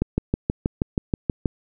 click train, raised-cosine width 3 ms, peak -7 dBFS, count 10, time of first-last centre 0.02-1.458 s, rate 6.26 Hz, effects none

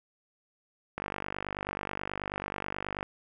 click train, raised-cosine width 0.5 ms, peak -18 dBFS, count 102, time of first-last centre 0.98-3.029 s, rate 49.3 Hz, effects none

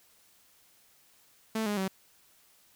sawtooth tone with pitch steps, 220.9 / 207 / 190.6 Hz, A3 / G#3 / G3, +7 / -5 / -48 cents, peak -25 dBFS, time 1.55-1.88 s, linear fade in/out 5 ms, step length 110 ms, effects white hiss -63 dBFS RMS until 2.75 s

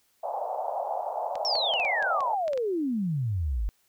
white band-pass noise, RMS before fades -31 dBFS, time 0.23-2.35 s, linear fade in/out 10 ms, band 590 to 830 Hz, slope 48 dB/octave
clicks, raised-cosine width 0.2 ms, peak -23 dBFS, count 10, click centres 1.355 / 1.555 / 1.738 / 1.799 / 1.85 / 2.026 / 2.206 / 2.48 / 2.533 / 2.576 s
sine exponential sweep, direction down, 5588 to 47 Hz, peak -25 dBFS, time 1.45-3.69 s, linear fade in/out 0 ms
effects white hiss -68 dBFS RMS until 3.88 s

